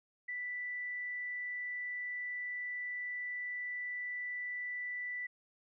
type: tone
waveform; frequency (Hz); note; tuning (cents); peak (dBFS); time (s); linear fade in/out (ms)
sine; 1975.5; B6; 0; -37; 0.28-5.27; 10
effects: none